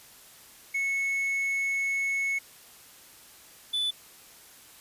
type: tone pair in turn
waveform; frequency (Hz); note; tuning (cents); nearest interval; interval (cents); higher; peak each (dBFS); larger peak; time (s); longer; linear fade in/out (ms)
triangle; 2200 / 3486; C#7 / A7; -14 / -17; minor sixth; 797; second; -24; neither; 0.74-2.39 / 3.73-3.91; first; 10
effects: white hiss -52 dBFS RMS until 4.8 s + resampled to 32000 Hz